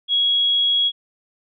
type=tone; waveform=sine; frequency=3322 Hz; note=G#7; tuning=in tune; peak=-15 dBFS; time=0.08-0.92 s; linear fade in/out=50 ms; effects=none